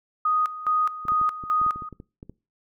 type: tone with tremolo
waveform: sine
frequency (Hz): 1244.5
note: D#6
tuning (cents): 0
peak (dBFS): -19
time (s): 0.25-1.89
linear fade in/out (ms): 5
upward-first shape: square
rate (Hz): 2.4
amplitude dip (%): 80
type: clicks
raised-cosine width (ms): 3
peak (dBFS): -27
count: 12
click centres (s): 1.053 / 1.12 / 1.214 / 1.438 / 1.615 / 1.664 / 1.76 / 1.822 / 1.927 / 2.001 / 2.229 / 2.296
effects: noise-tail reverb RT60 0.3 s tail -22 dB re dry